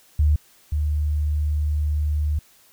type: tone pair in turn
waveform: sine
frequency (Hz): 75 / 75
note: D2 / D2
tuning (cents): +37 / +37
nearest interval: unison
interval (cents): 0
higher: neither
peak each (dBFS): -14 / -19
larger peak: first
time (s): 0.19-0.36 / 0.72-2.39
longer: second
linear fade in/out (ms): 5
effects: white hiss -55 dBFS RMS until 2.72 s